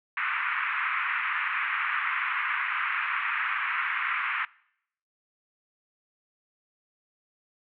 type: band-pass noise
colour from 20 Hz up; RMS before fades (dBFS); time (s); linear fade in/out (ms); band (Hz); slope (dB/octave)
pink; -29; 0.17-4.45; 2; 1100 to 2500; 48
effects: noise-tail reverb RT60 0.7 s tail -23 dB re dry